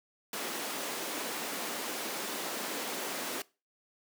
pink high-pass noise, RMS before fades -37 dBFS, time 0.33-3.42 s, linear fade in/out 2 ms, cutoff 250 Hz, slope 24 dB/octave, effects noise-tail reverb RT60 0.3 s tail -22 dB re dry

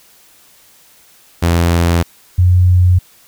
sawtooth / sine tone pair in turn, 85.2 / 90.27 Hz, F2 / F#2, -42 / -42 cents, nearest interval minor second, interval 100 cents, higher second, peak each -6 dBFS, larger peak neither, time 1.42-2.03 / 2.38-2.99 s, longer neither, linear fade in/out 10 ms, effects white hiss -47 dBFS RMS until 3.27 s

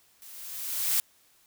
blue noise with level ramp, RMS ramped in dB -48 to -24 dBFS, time 0.22-1 s, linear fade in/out 0 ms, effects white hiss -63 dBFS RMS until 1.46 s

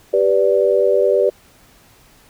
sine chord, G major, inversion none, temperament equal with one note detuned, 392 / 493.9 / 583.6 Hz, G4 / B4 / D5, 0 / 0 / -11 cents, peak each -16 dBFS, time 0.13-1.3 s, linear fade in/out 10 ms, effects pink hiss -50 dBFS RMS until 2.29 s

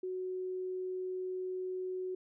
sine tone, 370 Hz, F#4, in tune, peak -35 dBFS, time 0.03-2.15 s, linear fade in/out 5 ms, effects none

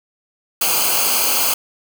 white noise with comb filter, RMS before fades -17 dBFS, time 0.61-1.54 s, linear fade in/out 5 ms, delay 0.54 ms, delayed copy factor -0.8, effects none

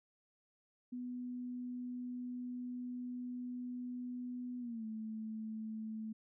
sine tone with pitch glide, 247.5 to 219.2 Hz, B3 to A3, +4 to -6 cents, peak -40 dBFS, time 0.92-6.13 s, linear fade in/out 10 ms, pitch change -210 cents, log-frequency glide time 4.59-4.85 s, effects none

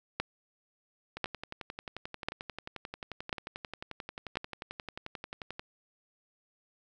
two click trains, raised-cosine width 0.3 ms, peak -23 / -14 dBFS, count 51 / 5, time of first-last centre 1.17-5.595 / 0.2-4.371 s, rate 11.3 / 0.959 Hz, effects none

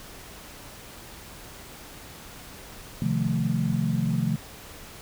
sine chord, F dominant seventh, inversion second, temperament equal with one note detuned, 130.81 / 155.56 / 176.13 / 220 Hz, C3 / Eb3 / F3 / A3, 0 / 0 / +15 / 0 cents, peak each -28 dBFS, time 3.02-4.36 s, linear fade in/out 2 ms, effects pink hiss -44 dBFS RMS until 5.01 s

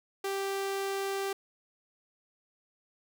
sawtooth tone, 392 Hz, G4, in tune, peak -27 dBFS, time 0.24-1.33 s, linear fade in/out 5 ms, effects none

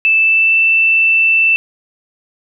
sine tone with pitch glide, 2637 to 2661 Hz, E7 to E7, 0 to +16 cents, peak -8 dBFS, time 0.05-1.56 s, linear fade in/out 0 ms, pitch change +16 cents, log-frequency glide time 0.17-0.57 s, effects none

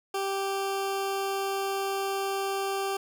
20% pulse tone, 391.3 Hz, G4, 3 cents flat, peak -23 dBFS, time 0.14-2.97 s, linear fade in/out 5 ms, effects none

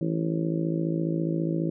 harmonic tone, 54.7 Hz, A1, 9 cents flat, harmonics 3 / 4 / 5 / 6 / 7 / 8 / 9 / 10, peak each -27 / -39 / -34 / -29 / -37 / -41 / -43 / -38 dBFS, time 0.01-1.7 s, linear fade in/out 5 ms, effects none

